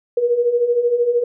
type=beating tone pair; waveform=sine; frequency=469.4 / 482.4 Hz; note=A#4 / B4; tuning=+12 / -41 cents; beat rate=13 Hz; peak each=-21 / -15 dBFS; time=0.17-1.24 s; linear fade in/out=5 ms; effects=none